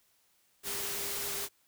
sine tone in noise, 403.3 Hz, G4, 49 cents sharp, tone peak -46 dBFS, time 0.63-1.49 s, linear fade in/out 50 ms, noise white, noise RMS -36 dBFS, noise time 0.63-1.49 s, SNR -13 dB, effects white hiss -70 dBFS RMS until 1.67 s

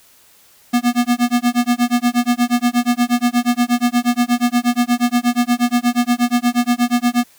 square tone with tremolo, 242.1 Hz, B3, 34 cents flat, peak -11 dBFS, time 0.73-7.24 s, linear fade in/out 10 ms, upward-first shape sine, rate 8.4 Hz, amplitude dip 100%, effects white hiss -50 dBFS RMS until 7.38 s

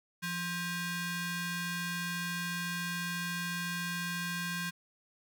sawtooth ring-modulated tone, 880 Hz, A5, in tune, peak -27 dBFS, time 0.22-4.71 s, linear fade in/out 20 ms, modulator 707 Hz, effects none

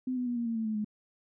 sine tone with pitch steps, 255.6 / 248.8 / 242.1 / 235.6 / 229.3 / 223.2 / 217.2 / 211.4 Hz, C4 / B3 / B3 / A#3 / A#3 / A3 / A3 / G#3, -40 / +13 / -34 / +19 / -28 / +25 / -22 / +31 cents, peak -29 dBFS, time 0.07-0.846 s, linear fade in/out 5 ms, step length 97 ms, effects none

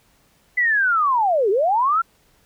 sine linear two-way sweep, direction down then up, 2020 to 370 to 1390 Hz, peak -15 dBFS, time 0.57-2.02 s, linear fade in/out 10 ms, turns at 1.5 s, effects pink hiss -59 dBFS RMS until 2.45 s

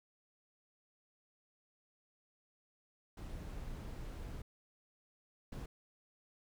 brown noise bursts at uneven times, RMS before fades -45 dBFS, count 2, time 3.17-4.42 / 5.52-5.66 s, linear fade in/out 5 ms, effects none

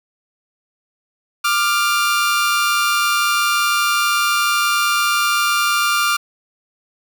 sawtooth tone pair together, 1185.1 / 1396.9 Hz, D6 / F6, +15 / 0 cents, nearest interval minor third, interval 285 cents, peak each -14 dBFS, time 1.44-6.17 s, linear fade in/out 10 ms, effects none

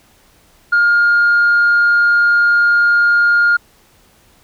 sine tone, 1415 Hz, F6, 22 cents sharp, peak -7 dBFS, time 0.72-3.57 s, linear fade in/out 10 ms, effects tanh soft clip ceiling -6 dBFS + pink hiss -51 dBFS RMS until 4.43 s

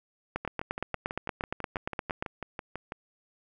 two click trains, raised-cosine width 0.5 ms, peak -20 / -15 dBFS, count 16 / 17, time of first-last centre 0.45-2.921 / 0.36-2.225 s, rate 6.07 / 8.58 Hz, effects none

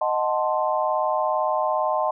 sine chord, D# diminished seventh, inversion none, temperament equal, 622.3 / 740 / 880 / 1046.5 Hz, D#5 / F#5 / A5 / C6, 0 / 0 / 0 / 0 cents, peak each -24 / -27 / -26 / -26 dBFS, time 0.01-2.11 s, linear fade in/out 5 ms, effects none

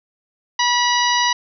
harmonic tone, 972 Hz, B5, 28 cents flat, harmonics 1 / 2 / 3 / 4 / 5 / 6, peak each -18 / -21 / -23 / -24 / -25 / -26 dBFS, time 0.59-1.33 s, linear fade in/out 5 ms, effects none

